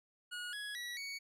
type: tone with pitch steps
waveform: 25% pulse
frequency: 1449 / 1674.1 / 1934.2 / 2235 Hz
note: F#6 / G#6 / B6 / C#7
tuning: -37 / +13 / -37 / +14 cents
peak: -37 dBFS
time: 0.31-1.19 s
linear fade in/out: 20 ms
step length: 220 ms
effects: low-pass 11000 Hz 12 dB/octave